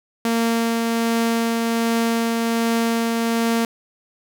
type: tone with tremolo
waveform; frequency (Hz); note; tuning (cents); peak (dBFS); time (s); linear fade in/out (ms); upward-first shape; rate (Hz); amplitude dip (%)
sawtooth; 230; A#3; -23; -13; 0.25-3.65; 2; triangle; 1.3; 25
effects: none